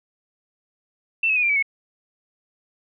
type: tone with pitch steps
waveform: sine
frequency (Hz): 2675 / 2572 / 2473 / 2378 / 2286 / 2198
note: E7 / E7 / D#7 / D7 / D7 / C#7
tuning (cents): +25 / -43 / -11 / +21 / -47 / -15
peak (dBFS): -17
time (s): 1.23-1.626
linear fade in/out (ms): 5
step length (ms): 66
effects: none